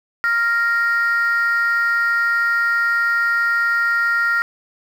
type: tone pair together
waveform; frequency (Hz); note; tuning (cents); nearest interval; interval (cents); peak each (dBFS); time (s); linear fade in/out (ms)
sine; 1396.9 / 1864.6; F6 / A#6; 0 / 0; perfect fourth; 500; -15 / -18; 0.24-4.42; 0
effects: tanh soft clip ceiling -11 dBFS + 7-bit